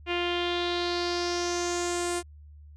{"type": "tone with low-pass filter sweep", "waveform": "sawtooth", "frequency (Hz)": 349.9, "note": "F4", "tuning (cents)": 3, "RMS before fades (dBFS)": -29, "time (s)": [0.06, 2.23], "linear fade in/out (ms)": 50, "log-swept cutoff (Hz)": [2700, 8900], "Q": 4.2, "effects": ["added 74 Hz sine -46 dBFS peak until 2.76 s"]}